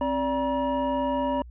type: tone cluster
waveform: triangle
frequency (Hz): 265 / 581 / 955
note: C4 / D5 / A#5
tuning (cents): +22 / -19 / +42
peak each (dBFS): -26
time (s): 0.01-1.42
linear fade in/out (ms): 2
effects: added 60 Hz sine -41 dBFS peak until 1.5 s + resampled to 8000 Hz